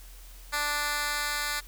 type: tone with high-pass filter sweep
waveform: 10% pulse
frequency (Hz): 293.7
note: D4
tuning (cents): 0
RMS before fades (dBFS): -30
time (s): 0.52-1.61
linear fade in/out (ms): 20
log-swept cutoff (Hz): 1200 to 1800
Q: 0.74
effects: added 42 Hz sine -45 dBFS peak until 1.67 s + white hiss -53 dBFS RMS until 1.67 s